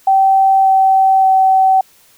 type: tone with pitch steps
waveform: sine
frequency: 773 / 768.1 / 763.2 Hz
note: G5 / G5 / G5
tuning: -24 / -35 / -47 cents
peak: -7 dBFS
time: 0.07-1.81 s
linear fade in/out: 5 ms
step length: 580 ms
effects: white hiss -49 dBFS RMS until 2.17 s